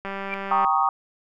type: click train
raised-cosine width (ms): 0.5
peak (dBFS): -17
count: 118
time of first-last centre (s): 0.05-0.647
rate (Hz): 196
type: tone with exponential growth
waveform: sine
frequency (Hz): 2350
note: D7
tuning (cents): +1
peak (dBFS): -23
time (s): 0.23-0.34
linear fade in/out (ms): 0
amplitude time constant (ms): 22
type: chord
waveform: sine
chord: Eb dominant seventh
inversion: first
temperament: equal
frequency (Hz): 784 / 932.3 / 1108.7 / 1244.5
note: G5 / Bb5 / Db6 / Eb6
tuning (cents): 0 / 0 / 0 / 0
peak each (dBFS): -23 / -24 / -24 / -23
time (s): 0.51-0.89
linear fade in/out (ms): 2
effects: none